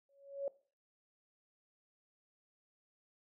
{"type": "tone with exponential growth", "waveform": "sine", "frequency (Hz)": 557, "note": "C#5", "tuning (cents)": 8, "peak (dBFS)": -32, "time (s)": [0.09, 0.48], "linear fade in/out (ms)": 2, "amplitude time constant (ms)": 84, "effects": ["noise-tail reverb RT60 0.4 s tail -19 dB re dry"]}